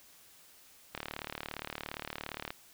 click train, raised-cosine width 0.3 ms, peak -21 dBFS, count 59, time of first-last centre 0.95-2.505 s, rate 37.3 Hz, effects white hiss -59 dBFS RMS until 2.73 s

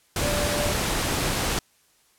sine tone in noise, 587.3 Hz, D5, in tune, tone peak -28 dBFS, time 0.23-0.72 s, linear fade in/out 2 ms, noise pink, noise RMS -25 dBFS, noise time 0.16-1.59 s, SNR -6 dB, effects white hiss -62 dBFS RMS until 2.18 s + low-pass 12000 Hz 12 dB/octave

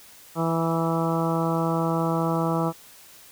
harmonic tone with a mistuned harmonic, 164.81 Hz, E3, in tune, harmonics 1 / 2 / 3 / 4 / 5 / 6 / 7 / 8, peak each -25 / -28 / -30 / -31 / -32 / -33 / -33 / -34 dBFS, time 0.35-2.73 s, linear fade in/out 50 ms, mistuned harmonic 6, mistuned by -16 cents, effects white hiss -49 dBFS RMS until 3.31 s

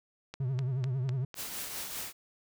click train, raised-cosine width 0.2 ms, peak -24 dBFS, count 5, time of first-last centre 0.34-1.343 s, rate 3.99 Hz
triangle tone with vibrato, 130 Hz, C3, 11 cents flat, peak -27 dBFS, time 0.4-1.25 s, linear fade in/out 5 ms, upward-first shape triangle, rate 11 Hz, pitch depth 130 cents each way
white noise with tremolo, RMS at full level -37 dBFS, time 1.35-2.13 s, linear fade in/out 50 ms, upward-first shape triangle, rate 5.1 Hz, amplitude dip 45%
effects none

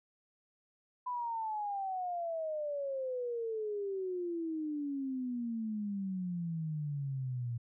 sine exponential sweep, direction down, 1003 to 116.54 Hz, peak -34 dBFS, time 1.06-7.58 s, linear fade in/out 10 ms, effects none

